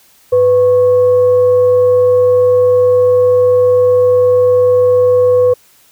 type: tone with frequency modulation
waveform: sine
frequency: 497.7 Hz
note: B4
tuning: 13 cents sharp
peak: -6 dBFS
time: 0.32-5.54 s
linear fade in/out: 10 ms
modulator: 599 Hz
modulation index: 0.22
effects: white hiss -48 dBFS RMS until 5.91 s